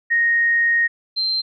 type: tone pair in turn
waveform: sine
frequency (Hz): 1864.7 / 4134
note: A#6 / C8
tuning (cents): 0 / -22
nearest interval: octave + major second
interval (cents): 1378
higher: second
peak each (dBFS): -14 / -18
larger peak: first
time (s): 0.1-0.88 / 1.16-1.42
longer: first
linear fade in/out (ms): 20
effects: none